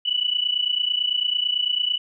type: tone pair together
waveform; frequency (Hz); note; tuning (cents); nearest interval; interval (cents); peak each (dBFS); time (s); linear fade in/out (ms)
sine; 2947 / 2976; F#7 / F#7; -8 / +9; unison; 17; -23; 0.05-1.98; 10
effects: none